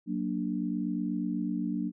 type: chord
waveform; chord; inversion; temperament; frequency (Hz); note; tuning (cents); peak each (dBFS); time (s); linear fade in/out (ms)
sine; Gb augmented; none; equal; 185 / 233.1 / 293.7; Gb3 / Bb3 / D4; 0 / 0 / 0; -33; 0.06-1.92; 50
effects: none